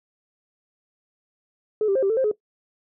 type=tone with pitch steps; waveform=sine; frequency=429.4 / 392.2 / 530 / 391.2 / 445.3 / 527 / 423.7 Hz; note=A4 / G4 / C5 / G4 / A4 / C5 / G#4; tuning=-42 / +1 / +22 / -4 / +21 / +12 / +35 cents; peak=-17 dBFS; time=1.81-2.314 s; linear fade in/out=2 ms; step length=72 ms; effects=noise-tail reverb RT60 0.1 s tail -19 dB re dry + tanh soft clip ceiling -13 dBFS